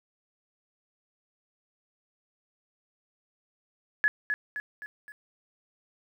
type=tone with echo; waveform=sine; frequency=1700 Hz; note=G#6; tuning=40 cents sharp; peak=-19 dBFS; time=4.04-4.08 s; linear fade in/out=0 ms; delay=260 ms; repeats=4; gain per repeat=-6 dB; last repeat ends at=5.12 s; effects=10-bit